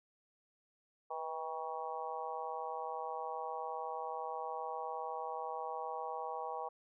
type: harmonic tone with a mistuned harmonic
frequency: 159.2 Hz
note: D#3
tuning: 40 cents sharp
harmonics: 3 / 4 / 5 / 6 / 7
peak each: -45 / -47 / -42 / -45 / -46 dBFS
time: 1.1-6.69 s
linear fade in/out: 10 ms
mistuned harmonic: 3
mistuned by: +43 cents
effects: none